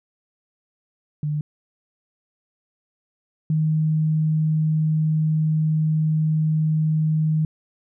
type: tone pair in turn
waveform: sine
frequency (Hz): 149.7 / 156.12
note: D3 / D#3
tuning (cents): +33 / +6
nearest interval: minor second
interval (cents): 73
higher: second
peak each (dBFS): -21 / -17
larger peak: second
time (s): 1.23-1.41 / 3.5-7.45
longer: second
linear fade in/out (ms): 2
effects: none